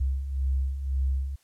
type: beating tone pair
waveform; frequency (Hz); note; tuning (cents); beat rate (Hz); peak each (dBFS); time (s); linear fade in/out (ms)
sine; 65.41 / 67.31; C2 / C2; 0 / +50; 1.9; -32 / -25; 0-1.36; 10
effects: white hiss -66 dBFS RMS until 1.43 s + low-pass 12000 Hz 12 dB/octave